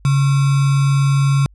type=tone with sample-and-hold; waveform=sine; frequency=138.59 Hz; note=C#3; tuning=in tune; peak=-11 dBFS; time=0.05-1.46 s; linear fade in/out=0 ms; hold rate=1225 Hz; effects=added 50 Hz sine -44 dBFS peak until 1.54 s + resampled to 24000 Hz